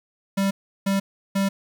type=tone bursts; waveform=square; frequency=196 Hz; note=G3; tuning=in tune; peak=-20 dBFS; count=3; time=0.37-1.49 s; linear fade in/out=10 ms; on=140 ms; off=350 ms; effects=9-bit